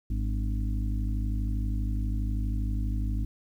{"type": "harmonic tone with a mistuned harmonic", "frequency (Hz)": 52.4, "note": "G#1", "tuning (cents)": 16, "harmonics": [1, 2, 4, 5, 6], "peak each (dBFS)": [-27, -33, -39, -41, -43], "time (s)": [0.1, 3.25], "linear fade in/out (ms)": 5, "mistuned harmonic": 6, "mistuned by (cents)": -64, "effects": ["10-bit"]}